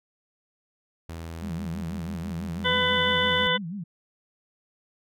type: tone with pitch glide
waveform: sawtooth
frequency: 82.5 to 85.9 Hz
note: E2 to F2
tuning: +2 to -28 cents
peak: -31 dBFS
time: 1.09-3.47 s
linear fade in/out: 0 ms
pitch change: +70 cents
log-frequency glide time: 2.04-3.03 s
type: tone with vibrato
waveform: sine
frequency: 183.2 Hz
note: F#3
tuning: 17 cents flat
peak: -31 dBFS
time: 1.42-3.84 s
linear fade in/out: 10 ms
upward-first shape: sine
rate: 6.1 Hz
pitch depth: 220 cents each way
type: harmonic tone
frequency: 501 Hz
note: B4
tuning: 25 cents sharp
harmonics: 1 / 2 / 3 / 4 / 6 / 7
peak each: -28 / -28 / -28 / -28 / -28 / -28 dBFS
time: 2.64-3.58 s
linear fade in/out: 20 ms
effects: none